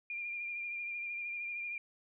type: tone with vibrato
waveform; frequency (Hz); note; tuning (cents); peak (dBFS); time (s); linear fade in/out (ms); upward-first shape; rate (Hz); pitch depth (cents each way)
sine; 2400; D7; +37; -37; 0.1-1.78; 2; triangle; 13; 33
effects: none